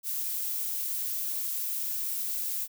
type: noise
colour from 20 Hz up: violet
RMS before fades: -32 dBFS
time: 0.03-2.68 s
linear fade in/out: 50 ms
effects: none